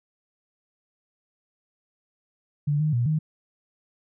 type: tone with pitch steps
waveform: sine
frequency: 146.2 / 153.6 / 120.1 / 155.2 Hz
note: D3 / D#3 / B2 / D#3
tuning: -7 / -22 / -48 / -4 cents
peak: -20 dBFS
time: 2.67-3.19 s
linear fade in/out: 10 ms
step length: 130 ms
effects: none